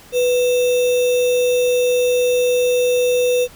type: tone with sample-and-hold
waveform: sine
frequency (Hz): 493.9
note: B4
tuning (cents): 0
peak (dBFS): -13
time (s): 0.12-3.48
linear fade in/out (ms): 50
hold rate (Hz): 3150
effects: pink hiss -44 dBFS RMS until 3.55 s